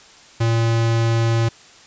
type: tone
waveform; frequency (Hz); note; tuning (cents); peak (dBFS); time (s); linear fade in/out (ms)
square; 114.9; A#2; -25; -16; 0.4-1.49; 10
effects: white hiss -46 dBFS RMS until 1.86 s + resampled to 16000 Hz